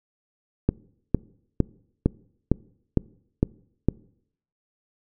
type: click train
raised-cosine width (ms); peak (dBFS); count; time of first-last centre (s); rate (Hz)
3; -5; 8; 0.69-3.886; 2.19
effects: noise-tail reverb RT60 0.7 s tail -24 dB re dry